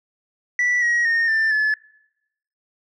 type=tone with pitch steps; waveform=sine; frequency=1962 / 1899.6 / 1839.1 / 1780.6 / 1723.9 Hz; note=B6 / A#6 / A#6 / A6 / A6; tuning=-12 / +32 / -24 / +20 / -36 cents; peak=-14 dBFS; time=0.59-1.74 s; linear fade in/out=2 ms; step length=230 ms; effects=noise-tail reverb RT60 0.9 s tail -25 dB re dry + tanh soft clip ceiling -15 dBFS